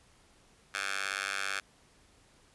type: tone with high-pass filter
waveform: 10% pulse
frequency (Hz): 98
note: G2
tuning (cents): 0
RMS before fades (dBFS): -35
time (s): 0.74-1.6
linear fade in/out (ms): 5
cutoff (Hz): 1600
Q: 1.7
effects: pink hiss -63 dBFS RMS until 2.54 s + resampled to 24000 Hz